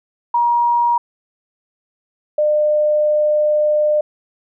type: tone pair in turn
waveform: sine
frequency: 951 / 602.2 Hz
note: A#5 / D5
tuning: +34 / +43 cents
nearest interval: minor sixth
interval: 791 cents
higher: first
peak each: -12 dBFS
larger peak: neither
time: 0.34-0.98 / 2.38-4.01 s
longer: second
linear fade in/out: 5 ms
effects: none